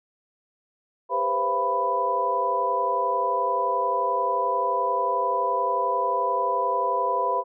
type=tone cluster; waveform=sine; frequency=400.2 / 490.6 / 522 / 682 / 992 Hz; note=G4 / B4 / C5 / F5 / B5; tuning=+36 / -12 / -4 / -41 / +7 cents; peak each=-32 / -32 / -29 / -30 / -23 dBFS; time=1.09-7.44 s; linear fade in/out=50 ms; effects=none